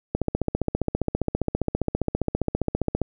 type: click train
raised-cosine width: 2 ms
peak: -9 dBFS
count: 44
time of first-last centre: 0.15-3.017 s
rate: 15 Hz
effects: none